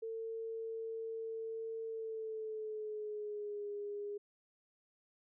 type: tone with pitch glide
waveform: sine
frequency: 449.9 to 410.2 Hz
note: A4 to G#4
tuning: +39 to -21 cents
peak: -39 dBFS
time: 0.02-4.18 s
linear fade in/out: 10 ms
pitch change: -160 cents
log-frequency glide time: 1.85-3.69 s
effects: none